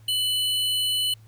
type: tone pair together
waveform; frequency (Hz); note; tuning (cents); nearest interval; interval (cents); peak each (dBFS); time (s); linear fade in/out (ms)
square; 2983 / 4183; F#7 / C8; +13 / -1; tritone; 586; -23 / -32; 0.08-1.14; 5
effects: added 110 Hz sine -47 dBFS peak until 1.27 s + pink hiss -61 dBFS RMS until 1.27 s